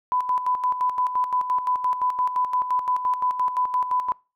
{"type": "tone with tremolo", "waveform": "sine", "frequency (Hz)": 1000, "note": "B5", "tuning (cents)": 21, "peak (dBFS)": -19, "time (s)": [0.12, 4.12], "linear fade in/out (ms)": 0, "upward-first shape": "square", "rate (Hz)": 5.8, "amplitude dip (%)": 65, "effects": ["noise-tail reverb RT60 0.3 s tail -24 dB re dry"]}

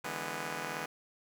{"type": "chord", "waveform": "5% pulse", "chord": "E dominant seventh", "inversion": "third", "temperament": "just", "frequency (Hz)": [148.33, 164.81, 206, 247.2], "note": ["D3", "E3", "G#3", "B3"], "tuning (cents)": [18, 0, -14, 2], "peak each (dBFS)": -32, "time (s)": [0.04, 0.86], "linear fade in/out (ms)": 5, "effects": []}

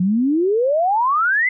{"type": "exponential sweep", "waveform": "sine", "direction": "up", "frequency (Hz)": [174.61, 2093], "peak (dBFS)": -14, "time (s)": [0, 1.49], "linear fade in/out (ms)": 5, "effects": []}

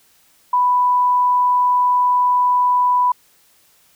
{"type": "tone", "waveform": "sine", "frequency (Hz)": 990, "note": "B5", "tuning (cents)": 4, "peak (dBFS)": -12, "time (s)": [0.53, 3.12], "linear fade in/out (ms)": 5, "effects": ["white hiss -55 dBFS RMS until 3.95 s"]}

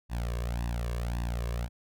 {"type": "tone with flanger", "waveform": "sawtooth", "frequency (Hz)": 58.9, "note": "A#1", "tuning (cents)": 19, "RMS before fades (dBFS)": -32, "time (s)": [0.09, 1.69], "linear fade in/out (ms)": 50, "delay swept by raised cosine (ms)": [1.1, 1.82], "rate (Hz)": 1.8, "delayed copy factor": 1, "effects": []}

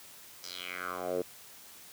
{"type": "tone with band-pass filter sweep", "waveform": "10% pulse", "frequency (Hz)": 90.4, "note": "F#2", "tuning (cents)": -40, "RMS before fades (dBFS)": -37, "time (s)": [0.43, 1.22], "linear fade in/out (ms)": 5, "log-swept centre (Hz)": [5700, 420], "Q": 3.8, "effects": ["white hiss -52 dBFS RMS until 1.92 s", "high-pass 60 Hz 12 dB/octave"]}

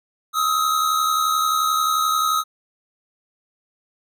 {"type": "tone pair together", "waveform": "square", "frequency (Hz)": [1263, 1334.4], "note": ["D#6", "E6"], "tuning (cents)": [26, 21], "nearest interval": "minor second", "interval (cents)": 95, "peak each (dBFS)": [-19, -26], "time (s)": [0.33, 2.44], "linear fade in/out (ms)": 50, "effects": []}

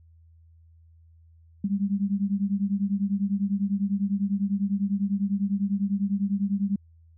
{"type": "beating tone pair", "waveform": "sine", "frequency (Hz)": [195.7, 205.7], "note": ["G3", "G#3"], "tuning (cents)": [-3, -16], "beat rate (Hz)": 10, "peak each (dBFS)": [-25, -27], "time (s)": [1.64, 6.76], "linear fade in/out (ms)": 5, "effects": ["added 82 Hz sine -52 dBFS peak until 7.17 s"]}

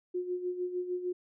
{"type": "tone with tremolo", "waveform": "sine", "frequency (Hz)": 360, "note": "F#4", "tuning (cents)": -47, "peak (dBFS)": -29, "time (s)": [0.14, 1.13], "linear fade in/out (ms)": 10, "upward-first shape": "sine", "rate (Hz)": 6.6, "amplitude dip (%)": 65, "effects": []}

